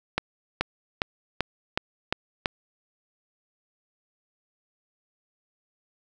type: accelerating click train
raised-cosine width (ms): 0.3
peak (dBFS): -7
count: 7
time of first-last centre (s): 0.18-2.458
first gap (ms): 430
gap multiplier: 0.95
effects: none